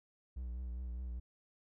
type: tone with vibrato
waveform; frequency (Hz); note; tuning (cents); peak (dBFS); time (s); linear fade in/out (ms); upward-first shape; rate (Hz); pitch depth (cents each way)
triangle; 61.4; B1; -9; -37; 0.36-1.2; 10; triangle; 4.9; 71
effects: none